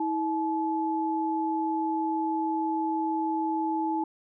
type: tone pair together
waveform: sine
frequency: 322.1 / 860 Hz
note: E4 / A5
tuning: -40 / -40 cents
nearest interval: octave + perfect fourth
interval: 1700 cents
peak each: -28 dBFS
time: 0-4.04 s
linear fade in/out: 5 ms
effects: none